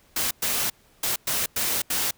white noise bursts at uneven times, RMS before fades -25 dBFS, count 6, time 0.16-0.31 / 0.42-0.7 / 1.03-1.16 / 1.27-1.46 / 1.56-1.82 / 1.9-2.11 s, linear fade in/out 5 ms, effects pink hiss -59 dBFS RMS until 2.17 s

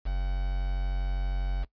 triangle tone with quantisation, 46.25 Hz, F#1, in tune, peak -24 dBFS, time 0.05-1.65 s, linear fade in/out 20 ms, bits 7, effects noise-tail reverb RT60 0.1 s tail -19 dB re dry + resampled to 11025 Hz

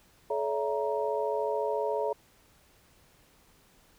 sine tone cluster, 429 / 568 / 662 / 938 Hz, A4 / C#5 / E5 / A#5, -44 / +42 / +7 / +11 cents, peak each -31 / -32 / -35 / -34 dBFS, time 0.3-2.13 s, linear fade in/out 5 ms, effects pink hiss -62 dBFS RMS until 3.98 s

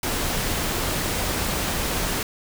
pink noise, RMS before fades -25 dBFS, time 0.03-2.23 s, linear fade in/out 2 ms, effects none

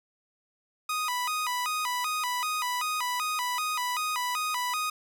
sawtooth tone with vibrato, 1108.7 Hz, C#6, in tune, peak -24 dBFS, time 0.89-4.9 s, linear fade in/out 5 ms, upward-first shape square, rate 2.6 Hz, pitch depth 200 cents each way, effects none

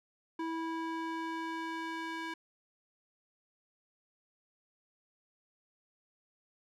square tone with band-pass filter sweep, 326.9 Hz, E4, 14 cents flat, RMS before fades -38 dBFS, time 0.39-2.34 s, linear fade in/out 5 ms, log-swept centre 770 to 1700 Hz, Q 0.9, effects none

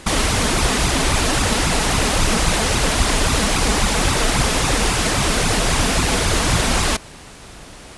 pink noise with flanger, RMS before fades -17 dBFS, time 0.06-6.97 s, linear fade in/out 10 ms, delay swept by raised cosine 0.79 to 4.69 ms, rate 3.7 Hz, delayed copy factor +0.65, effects pink hiss -39 dBFS RMS until 7.97 s + resampled to 24000 Hz

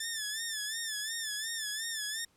10% pulse tone with vibrato, 1760 Hz, A6, in tune, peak -25 dBFS, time 0-2.25 s, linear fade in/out 5 ms, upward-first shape sine, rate 2.8 Hz, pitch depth 86 cents each way, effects pink hiss -69 dBFS RMS until 2.36 s + low-pass 12000 Hz 12 dB/octave

